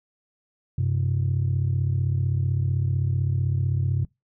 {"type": "tone pair together", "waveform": "sine", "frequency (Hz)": [95.08, 130.81], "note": ["F#2", "C3"], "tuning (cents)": [48, 0], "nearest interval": "tritone", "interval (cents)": 552, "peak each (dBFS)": -22, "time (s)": [0.78, 4.05], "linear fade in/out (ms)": 5, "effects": ["noise-tail reverb RT60 0.2 s tail -24 dB re dry", "tanh soft clip ceiling -16 dBFS"]}